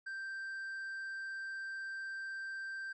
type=tone; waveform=triangle; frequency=1569 Hz; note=G6; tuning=1 cent sharp; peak=-38 dBFS; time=0.06-2.93 s; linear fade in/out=10 ms; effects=resampled to 22050 Hz